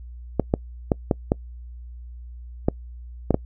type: clicks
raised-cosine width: 2 ms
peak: -4 dBFS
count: 8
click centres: 0.397 / 0.539 / 0.918 / 1.112 / 1.319 / 2.685 / 3.307 / 3.344 s
effects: noise-tail reverb RT60 0.1 s tail -26 dB re dry + added 60 Hz sine -36 dBFS peak until 3.45 s